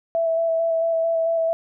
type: tone with vibrato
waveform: sine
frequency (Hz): 659.3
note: E5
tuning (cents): 0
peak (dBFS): -18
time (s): 0.15-1.53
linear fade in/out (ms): 0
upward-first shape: square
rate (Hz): 4.5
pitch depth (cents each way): 13
effects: none